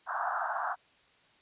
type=band-pass noise; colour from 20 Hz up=pink; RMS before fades=-33 dBFS; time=0.06-0.76 s; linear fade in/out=50 ms; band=670 to 1600 Hz; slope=96 dB/octave; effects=white hiss -64 dBFS RMS until 1.41 s + resampled to 8000 Hz